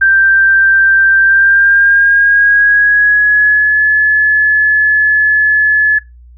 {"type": "tone with pitch glide", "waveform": "sine", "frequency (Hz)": [1573, 1715.4], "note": ["G6", "A6"], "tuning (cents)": [6, -44], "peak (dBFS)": -5, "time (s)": [0.01, 5.99], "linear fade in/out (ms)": 10, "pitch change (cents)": 150, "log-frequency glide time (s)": [1.2, 3.83], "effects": ["noise-tail reverb RT60 0.2 s tail -20 dB re dry", "added 60 Hz sine -35 dBFS peak until 6.37 s"]}